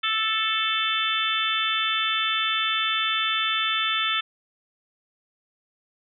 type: harmonic tone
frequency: 440 Hz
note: A4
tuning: in tune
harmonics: 3 / 4 / 5 / 6 / 7 / 8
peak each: -27 / -31 / -32 / -30 / -29 / -27 dBFS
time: 0.03-4.21 s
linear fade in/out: 10 ms
effects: none